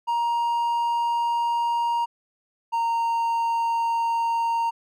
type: tone pair in turn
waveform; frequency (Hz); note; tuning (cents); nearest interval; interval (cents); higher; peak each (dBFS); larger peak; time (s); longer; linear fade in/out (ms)
triangle; 940 / 924.9; A#5 / A#5; +14 / -14; unison; 28; first; -19; neither; 0.07-2.06 / 2.72-4.71; neither; 20
effects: none